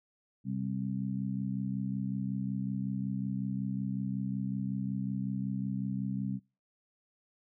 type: harmonic tone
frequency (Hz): 65.41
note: C2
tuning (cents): 0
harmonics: 2 / 3 / 4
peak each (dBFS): -36 / -34 / -40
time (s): 0.44-6.4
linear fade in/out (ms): 50
effects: noise-tail reverb RT60 0.3 s tail -24 dB re dry